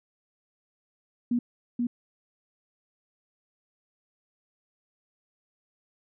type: tone with echo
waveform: sine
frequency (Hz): 240.8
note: B3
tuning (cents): -44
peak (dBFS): -22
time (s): 1.31-1.39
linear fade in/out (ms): 5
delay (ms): 480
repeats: 1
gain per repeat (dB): -2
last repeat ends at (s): 1.87
effects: none